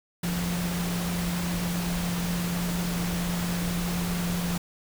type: tone in noise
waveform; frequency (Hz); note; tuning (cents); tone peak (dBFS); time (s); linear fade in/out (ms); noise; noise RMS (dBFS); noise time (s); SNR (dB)
sine; 174.61; F3; 0; -27; 0.23-4.58; 5; pink; -33; 0.23-4.58; +3
effects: none